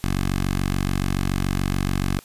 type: tone with notch filter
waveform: 10% pulse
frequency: 47 Hz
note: F#1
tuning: 28 cents sharp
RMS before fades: -23 dBFS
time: 0.04-2.19 s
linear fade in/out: 0 ms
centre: 560 Hz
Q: 1.2
effects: white hiss -49 dBFS RMS until 2.24 s + resampled to 32000 Hz